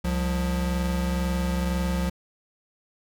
square tone pair together, 66.71 / 178.1 Hz, C2 / F3, +34 / +34 cents, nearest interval octave + perfect fourth, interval 1700 cents, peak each -27 dBFS, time 0.04-2.1 s, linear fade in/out 10 ms, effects none

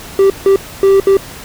triangle tone bursts at uneven times, 390.5 Hz, G4, 7 cents flat, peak -3 dBFS, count 4, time 0.19-0.3 / 0.46-0.56 / 0.83-1 / 1.07-1.17 s, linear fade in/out 2 ms, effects pink hiss -31 dBFS RMS until 1.44 s

